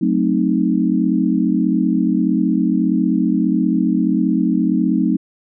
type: chord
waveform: sine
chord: F# diminished seventh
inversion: none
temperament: equal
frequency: 185 / 220 / 261.6 / 311.1 Hz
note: F#3 / A3 / C4 / Eb4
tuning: 0 / 0 / 0 / 0 cents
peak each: -19 dBFS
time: 0.01-5.17 s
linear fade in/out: 10 ms
effects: none